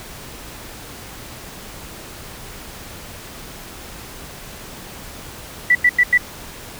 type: tone bursts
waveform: sine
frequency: 1966 Hz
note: B6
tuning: 8 cents flat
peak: -9 dBFS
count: 4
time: 5.7-6.177 s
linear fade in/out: 5 ms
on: 51 ms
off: 91 ms
effects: pink hiss -36 dBFS RMS until 6.79 s